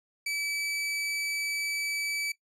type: tone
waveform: sawtooth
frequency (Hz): 2301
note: D7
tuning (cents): -36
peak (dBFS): -26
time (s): 0.26-2.32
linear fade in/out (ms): 5
effects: noise-tail reverb RT60 0.1 s tail -17 dB re dry + low-pass 11000 Hz 12 dB/octave